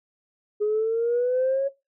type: exponential sweep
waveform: sine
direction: up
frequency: 415.6 to 554.4 Hz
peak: -19 dBFS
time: 0.6-1.69 s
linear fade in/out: 20 ms
effects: noise-tail reverb RT60 0.2 s tail -17 dB re dry + tanh soft clip ceiling -16 dBFS